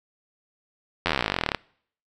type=slowing click train; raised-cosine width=0.3 ms; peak=-6 dBFS; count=27; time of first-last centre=1.06-1.547 s; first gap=11 ms; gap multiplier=1.04; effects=noise-tail reverb RT60 0.6 s tail -25 dB re dry